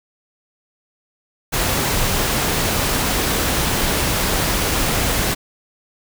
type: noise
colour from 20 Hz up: pink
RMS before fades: -19 dBFS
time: 1.52-5.35 s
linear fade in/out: 20 ms
effects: none